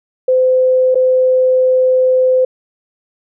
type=tone with dropouts; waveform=sine; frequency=513 Hz; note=C5; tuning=34 cents flat; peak=-8 dBFS; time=0.28-2.45 s; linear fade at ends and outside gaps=5 ms; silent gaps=0.946-0.954 s; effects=none